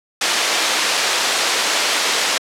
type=low-pass noise; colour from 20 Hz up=white; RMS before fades=-18 dBFS; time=0.21-2.38 s; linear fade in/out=5 ms; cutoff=5200 Hz; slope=12 dB/octave; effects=high-pass 400 Hz 12 dB/octave + low-pass 12000 Hz 12 dB/octave